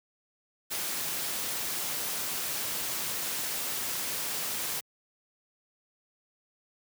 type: noise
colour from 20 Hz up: white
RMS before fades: -33 dBFS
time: 0.7-4.81 s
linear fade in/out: 20 ms
effects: high-pass 100 Hz 12 dB/octave